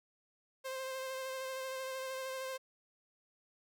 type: tone with vibrato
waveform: sawtooth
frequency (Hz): 525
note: C5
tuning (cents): +6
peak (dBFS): -35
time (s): 0.64-2.58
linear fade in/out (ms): 20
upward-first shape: sine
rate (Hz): 13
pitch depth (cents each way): 18
effects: none